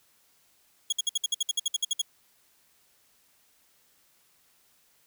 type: tone bursts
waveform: 25% pulse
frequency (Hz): 3322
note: G#7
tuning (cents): 0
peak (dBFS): -20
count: 14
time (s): 0.9-2.017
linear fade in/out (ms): 5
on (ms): 25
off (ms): 59
effects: white hiss -65 dBFS RMS until 5.06 s